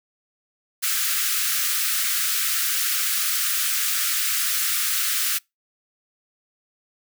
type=high-pass noise; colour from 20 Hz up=white; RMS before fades=-23 dBFS; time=0.82-5.39 s; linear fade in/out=20 ms; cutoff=1200 Hz; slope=96 dB/octave; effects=noise-tail reverb RT60 0.2 s tail -26 dB re dry